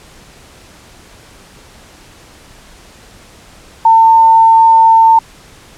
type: tone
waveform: sine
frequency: 901 Hz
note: A5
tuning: 41 cents sharp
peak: -3 dBFS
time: 3.85-5.19 s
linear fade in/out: 5 ms
effects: pink hiss -40 dBFS RMS until 5.77 s + low-pass 10000 Hz 12 dB/octave